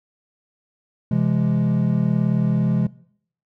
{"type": "chord", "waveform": "triangle", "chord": "C augmented", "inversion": "none", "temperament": "equal with one note detuned", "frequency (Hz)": [130.81, 168.76, 207.7], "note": ["C3", "E3", "G#3"], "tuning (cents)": [0, 41, 0], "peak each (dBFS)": -19, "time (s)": [1.11, 2.87], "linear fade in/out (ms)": 5, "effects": ["noise-tail reverb RT60 0.6 s tail -20 dB re dry"]}